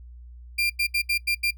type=tone bursts at uneven times; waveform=35% pulse; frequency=2386 Hz; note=D7; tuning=27 cents sharp; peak=-19 dBFS; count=6; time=0.58-0.7 / 0.79-0.87 / 0.94-1.02 / 1.09-1.18 / 1.27-1.35 / 1.43-1.51 s; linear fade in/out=10 ms; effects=noise-tail reverb RT60 0.1 s tail -20 dB re dry + added 60 Hz sine -41 dBFS peak until 1.57 s